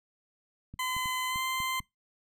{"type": "clicks", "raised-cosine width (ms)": 5, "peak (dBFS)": -31, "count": 6, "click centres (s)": [0.74, 0.966, 1.058, 1.359, 1.603, 1.803]}
{"type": "tone with pitch glide", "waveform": "20% pulse", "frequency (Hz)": [1021, 1039.4], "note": ["C6", "C6"], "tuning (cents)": [-43, -12], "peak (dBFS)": -25, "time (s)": [0.79, 1.8], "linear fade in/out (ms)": 5, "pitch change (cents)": 31, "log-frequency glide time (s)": [1.29, 1.38]}
{"effects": ["noise-tail reverb RT60 0.2 s tail -26 dB re dry"]}